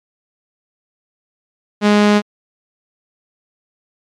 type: tone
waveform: sawtooth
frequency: 207.7 Hz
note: G#3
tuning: in tune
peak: -5 dBFS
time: 1.81-2.22 s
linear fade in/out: 50 ms
effects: low-pass 5000 Hz 12 dB/octave + MP3 96 kbps